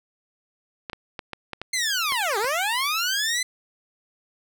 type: clicks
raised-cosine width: 0.3 ms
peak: -16 dBFS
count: 8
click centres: 0.898 / 0.932 / 1.192 / 1.333 / 1.533 / 1.616 / 2.122 / 2.445 s
type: linear two-way sweep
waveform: 15% pulse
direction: down then up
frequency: 2121 to 383 to 2043 Hz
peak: -16 dBFS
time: 1.73-3.43 s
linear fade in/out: 5 ms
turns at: 2.38 s
effects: none